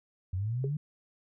sine linear sweep, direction up, 87.1 to 153.6 Hz, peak -29 dBFS, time 0.33-0.77 s, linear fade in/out 5 ms
sine tone with exponential decay, 406.8 Hz, G#4, 36 cents flat, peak -29 dBFS, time 0.64-0.72 s, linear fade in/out 2 ms, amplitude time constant 17 ms
effects none

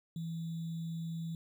sine tone with sample-and-hold, 164.81 Hz, E3, in tune, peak -36 dBFS, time 0.16-1.35 s, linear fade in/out 2 ms, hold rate 3675 Hz, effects none

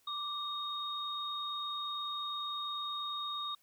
sine tone pair together, 1174.7 / 3723 Hz, D6 / A#7, 0 / -3 cents, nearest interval octave + minor sixth, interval 1997 cents, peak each -39 / -38 dBFS, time 0.07-3.55 s, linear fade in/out 5 ms, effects white hiss -70 dBFS RMS until 3.62 s

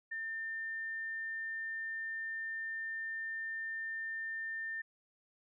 sine tone, 1800 Hz, A6, 39 cents sharp, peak -37 dBFS, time 0.11-4.82 s, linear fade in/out 10 ms, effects none

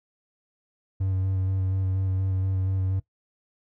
triangle tone with vibrato, 94.9 Hz, F#2, 44 cents sharp, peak -21 dBFS, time 1-3 s, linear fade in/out 10 ms, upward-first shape square, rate 4.2 Hz, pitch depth 14 cents each way, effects noise-tail reverb RT60 0.1 s tail -18 dB re dry

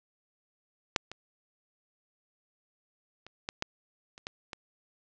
clicks, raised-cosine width 0.2 ms, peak -7 / -24 / -29 / -16 / -13 / -30 / -19 / -21 dBFS, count 8, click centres 0.962 / 1.116 / 3.266 / 3.489 / 3.624 / 4.179 / 4.269 / 4.532 s, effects resampled to 16000 Hz + 8-bit

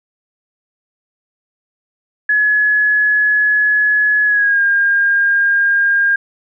sine tone with pitch glide, 1696 to 1611.9 Hz, G#6 to G6, +36 to +48 cents, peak -10 dBFS, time 2.29-6.16 s, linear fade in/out 5 ms, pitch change -88 cents, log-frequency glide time 4.25-4.62 s, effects none

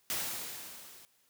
white noise with level ramp, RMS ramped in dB -33 to -55 dBFS, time 0.1-1.05 s, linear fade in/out 0 ms, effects white hiss -70 dBFS RMS until 1.29 s + high-pass 80 Hz 12 dB/octave

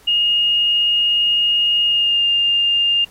sine tone with pitch glide, 2853 to 2809 Hz, F7 to F7, +36 to +9 cents, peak -13 dBFS, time 0.07-3.05 s, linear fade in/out 10 ms, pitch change -27 cents, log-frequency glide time 1.85-2.25 s, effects pink hiss -49 dBFS RMS until 3.1 s + AAC 48 kbps

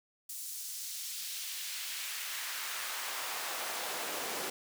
pink noise with high-pass filter sweep, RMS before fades -39 dBFS, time 0.29-4.5 s, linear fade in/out 5 ms, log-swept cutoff 7600 to 370 Hz, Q 0.93, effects none

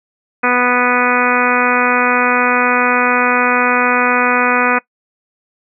harmonic tone, 246.9 Hz, B3, in tune, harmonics 1 / 2 / 3 / 4 / 5 / 6 / 7 / 8 / 9 / 10, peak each -20 / -19 / -21 / -20 / -18 / -17 / -23 / -22 / -24 / -19 dBFS, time 0.43-4.79 s, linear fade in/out 10 ms, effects noise-tail reverb RT60 0.1 s tail -21 dB re dry

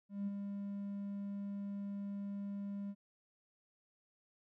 triangle tone with ADSR envelope, 200.5 Hz, G3, 39 cents sharp, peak -31 dBFS, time 0.09-2.95 s, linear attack 180 ms, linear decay 24 ms, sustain -6 dB, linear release 54 ms, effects tanh soft clip ceiling -31 dBFS

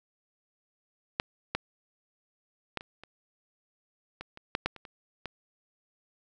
clicks, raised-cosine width 0.3 ms, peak -10 / -12 / -16 / -27 / -30 / -23 / -29 / -11 / -11 / -30 / -29 / -20 dBFS, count 12, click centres 1.199 / 1.55 / 2.773 / 2.809 / 3.036 / 4.21 / 4.374 / 4.551 / 4.66 / 4.763 / 4.852 / 5.257 s, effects none

